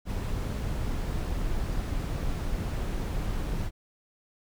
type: noise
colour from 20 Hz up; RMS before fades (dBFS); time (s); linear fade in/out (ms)
brown; -30; 0.05-3.71; 50
effects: none